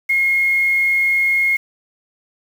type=tone with quantisation; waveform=sine; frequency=2152 Hz; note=C7; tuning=48 cents sharp; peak=-13 dBFS; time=0.09-1.57 s; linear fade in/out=10 ms; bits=6; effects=none